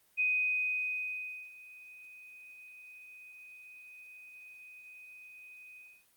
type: tone with ADSR envelope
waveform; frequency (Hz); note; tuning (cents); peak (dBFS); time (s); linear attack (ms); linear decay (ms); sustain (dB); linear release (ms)
sine; 2501; D#7; +8; -26; 0.17-6.06; 30; 1300; -23; 270
effects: white hiss -68 dBFS RMS until 6.16 s + Opus 32 kbps